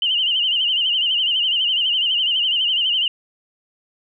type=tone with vibrato; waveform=sine; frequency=2960 Hz; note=F#7; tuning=in tune; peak=-16 dBFS; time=0.02-3.08 s; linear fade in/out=2 ms; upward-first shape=sine; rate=12 Hz; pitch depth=98 cents each way; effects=none